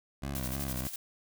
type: tone with vibrato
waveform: 15% pulse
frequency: 66.5 Hz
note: C2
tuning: 29 cents sharp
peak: -28 dBFS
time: 0.22-0.88 s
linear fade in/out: 10 ms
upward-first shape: sine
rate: 3.2 Hz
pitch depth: 89 cents each way
type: noise with tremolo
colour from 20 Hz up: blue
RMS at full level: -38 dBFS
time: 0.35-0.96 s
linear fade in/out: 2 ms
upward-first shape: square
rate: 12 Hz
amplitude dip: 55%
effects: none